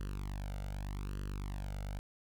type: tone with flanger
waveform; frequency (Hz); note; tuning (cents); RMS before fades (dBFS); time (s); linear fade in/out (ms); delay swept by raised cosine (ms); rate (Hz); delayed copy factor
sawtooth; 49; G1; 0; -40; 0-1.99; 0; 0.66 to 1.41; 0.83; +1
effects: none